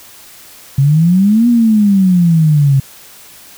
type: exponential two-way sweep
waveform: sine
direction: up then down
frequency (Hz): 133.5 to 242.9 to 133.5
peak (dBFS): -6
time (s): 0.78-2.8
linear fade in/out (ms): 5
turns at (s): 1.48
effects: white hiss -38 dBFS RMS until 3.57 s